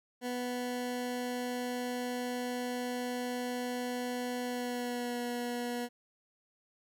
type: tone with pitch glide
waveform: 20% pulse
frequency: 246.9 to 242 Hz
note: B3 to B3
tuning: 0 to -35 cents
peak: -29 dBFS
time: 0.21-5.89 s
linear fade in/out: 50 ms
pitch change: -35 cents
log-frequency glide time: 4.43-5.19 s
effects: none